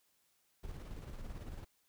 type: noise with tremolo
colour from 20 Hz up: brown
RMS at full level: -44 dBFS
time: 0.63-1.65 s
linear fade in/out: 10 ms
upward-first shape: square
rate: 18 Hz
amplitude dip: 40%
effects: white hiss -75 dBFS RMS until 1.88 s